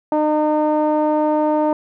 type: tone with low-pass filter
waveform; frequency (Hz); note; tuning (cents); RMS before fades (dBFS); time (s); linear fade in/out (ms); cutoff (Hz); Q
sawtooth; 304.5; D#4; -37; -17; 0.12-1.73; 2; 790; 7.3
effects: none